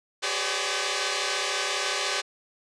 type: tone cluster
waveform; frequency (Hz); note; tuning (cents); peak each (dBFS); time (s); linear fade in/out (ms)
5% pulse; 381.6 / 415.7 / 510 / 563 / 594; G4 / G#4 / C5 / C#5 / D5; -47 / +2 / -44 / +27 / +20; -21; 0.22-2.22; 20
effects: resampled to 22050 Hz